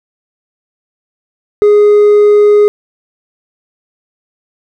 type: tone with hard clipping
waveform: sine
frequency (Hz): 415.3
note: G#4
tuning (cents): 0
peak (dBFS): -4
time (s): 1.62-2.68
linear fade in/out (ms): 0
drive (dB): 2
effects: none